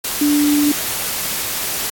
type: tone in noise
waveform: sine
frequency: 292.7 Hz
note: D4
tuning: 6 cents flat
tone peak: -12 dBFS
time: 0.21-0.72 s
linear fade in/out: 5 ms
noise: white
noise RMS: -22 dBFS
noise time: 0.04-1.9 s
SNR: +7 dB
effects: AAC 64 kbps